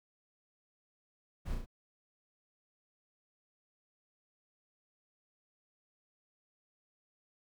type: noise with echo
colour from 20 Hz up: brown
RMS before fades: -38 dBFS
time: 1.45-1.56 s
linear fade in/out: 20 ms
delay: 34 ms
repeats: 3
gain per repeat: -3 dB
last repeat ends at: 1.662 s
effects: none